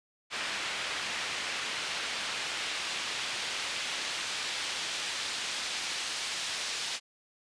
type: noise with band-pass filter sweep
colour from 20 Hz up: pink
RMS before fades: -35 dBFS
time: 0.3-7 s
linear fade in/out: 50 ms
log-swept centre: 2500 to 4100 Hz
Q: 0.91
effects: resampled to 22050 Hz